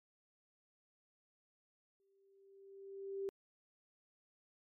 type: tone with exponential growth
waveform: sine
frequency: 392 Hz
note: G4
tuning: in tune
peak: -36 dBFS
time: 2-3.29 s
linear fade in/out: 0 ms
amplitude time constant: 280 ms
effects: MP3 64 kbps